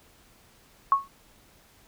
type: tone with exponential decay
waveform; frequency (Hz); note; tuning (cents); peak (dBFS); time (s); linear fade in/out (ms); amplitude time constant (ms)
sine; 1101; C#6; -12; -13; 0.92-1.08; 1; 34
effects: pink hiss -58 dBFS RMS until 1.87 s